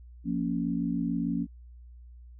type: chord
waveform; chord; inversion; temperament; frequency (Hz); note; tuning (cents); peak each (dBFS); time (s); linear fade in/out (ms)
sine; Bb minor; second; just; 174.81 / 233.1 / 279.7; F3 / Bb3 / Db4; +2 / 0 / +16; -31; 0.24-1.47; 50
effects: added 60 Hz sine -46 dBFS peak until 2.39 s